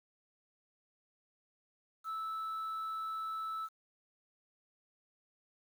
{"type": "tone", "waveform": "sine", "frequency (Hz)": 1312, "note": "E6", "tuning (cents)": -9, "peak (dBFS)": -34, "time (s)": [2.04, 3.69], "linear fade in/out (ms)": 50, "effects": ["tanh soft clip ceiling -35 dBFS", "10-bit"]}